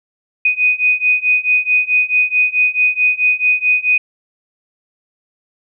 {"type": "beating tone pair", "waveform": "sine", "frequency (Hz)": [2489, 2493.6], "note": ["D#7", "D#7"], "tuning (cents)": [0, 3], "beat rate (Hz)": 4.6, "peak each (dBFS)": [-15, -14], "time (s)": [0.45, 3.98], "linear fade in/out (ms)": 5, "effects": []}